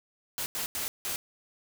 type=noise bursts at uneven times; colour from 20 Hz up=white; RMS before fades=-33 dBFS; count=4; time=0.38-0.46 / 0.55-0.66 / 0.75-0.88 / 1.05-1.16 s; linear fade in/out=0 ms; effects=none